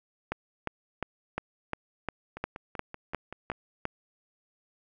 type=two click trains; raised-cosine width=0.5 ms; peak=-24 / -15 dBFS; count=7 / 11; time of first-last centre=2.37-3.517 / 0.32-3.854 s; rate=5.23 / 2.83 Hz; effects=none